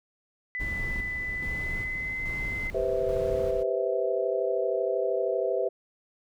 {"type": "tone with pitch glide", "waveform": "sine", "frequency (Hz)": [2000, 2055], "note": ["B6", "C7"], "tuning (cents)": [21, -32], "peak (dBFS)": -30, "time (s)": [0.55, 2.7], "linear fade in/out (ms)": 0, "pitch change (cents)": 47, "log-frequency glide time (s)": [1.39, 2.27]}
{"type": "noise with tremolo", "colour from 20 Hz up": "brown", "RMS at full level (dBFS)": -35, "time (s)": [0.59, 3.64], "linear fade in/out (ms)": 20, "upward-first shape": "square", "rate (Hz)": 1.2, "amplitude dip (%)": 40}
{"type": "chord", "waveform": "sine", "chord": "C major seventh", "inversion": "second", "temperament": "just", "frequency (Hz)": [392.4, 490.5, 523.3, 654.1], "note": ["G4", "B4", "C5", "E5"], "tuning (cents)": [2, -12, 0, -14], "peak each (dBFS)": -30, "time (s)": [2.74, 5.69], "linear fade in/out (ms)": 10}
{"effects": []}